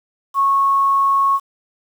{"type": "tone with quantisation", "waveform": "sine", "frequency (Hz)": 1100, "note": "C#6", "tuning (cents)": -14, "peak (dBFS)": -12, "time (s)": [0.34, 1.4], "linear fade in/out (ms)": 50, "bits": 7, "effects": []}